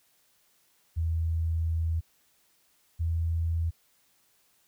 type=tone pair in turn; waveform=sine; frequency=81.8 / 82.7 Hz; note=E2 / E2; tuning=-13 / +6 cents; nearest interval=unison; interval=19 cents; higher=second; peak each=-25 dBFS; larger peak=neither; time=0.96-2.01 / 2.99-3.71 s; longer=first; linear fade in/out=20 ms; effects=white hiss -67 dBFS RMS until 4.67 s